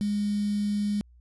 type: tone with quantisation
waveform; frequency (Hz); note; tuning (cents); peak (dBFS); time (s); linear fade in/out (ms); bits
sine; 205.9; G#3; -15; -24; 0.01-1.01; 0; 7
effects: added 60 Hz sine -52 dBFS peak until 1.2 s + resampled to 24000 Hz